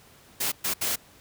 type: noise bursts at uneven times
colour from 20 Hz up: white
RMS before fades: -27 dBFS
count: 3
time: 0.4-0.52 / 0.64-0.74 / 0.81-0.96 s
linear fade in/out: 10 ms
effects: pink hiss -54 dBFS RMS until 1.2 s + high-pass 60 Hz 12 dB/octave